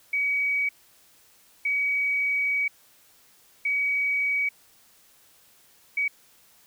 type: tone bursts at uneven times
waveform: sine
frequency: 2266 Hz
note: C#7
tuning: 37 cents sharp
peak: -22 dBFS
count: 4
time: 0.13-0.69 / 1.65-2.68 / 3.65-4.49 / 5.97-6.08 s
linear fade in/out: 5 ms
effects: white hiss -58 dBFS RMS until 6.66 s